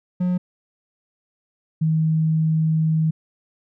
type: tone pair in turn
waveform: triangle / sine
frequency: 180 / 158.71 Hz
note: F#3 / D#3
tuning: -47 / +35 cents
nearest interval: major second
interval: 218 cents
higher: first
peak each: -16 dBFS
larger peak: neither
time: 0.2-0.38 / 1.81-3.11 s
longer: second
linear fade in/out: 10 ms
effects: none